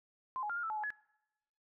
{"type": "tone with pitch steps", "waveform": "sine", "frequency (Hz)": [1038, 837, 1397, 1415, 1321, 862, 847, 1696], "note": ["C6", "G#5", "F6", "F6", "E6", "A5", "G#5", "G#6"], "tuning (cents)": [-14, 13, 0, 22, 3, -36, 34, 36], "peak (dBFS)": -35, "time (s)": [0.36, 0.904], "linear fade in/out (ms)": 0, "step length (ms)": 68, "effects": ["noise-tail reverb RT60 0.9 s tail -23 dB re dry"]}